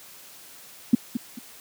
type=tone with echo; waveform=sine; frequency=238.3 Hz; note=A#3; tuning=38 cents sharp; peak=-10 dBFS; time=0.93-0.95 s; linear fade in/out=5 ms; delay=220 ms; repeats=2; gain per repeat=-11 dB; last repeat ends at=1.39 s; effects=white hiss -47 dBFS RMS until 1.6 s + high-pass 100 Hz 12 dB/octave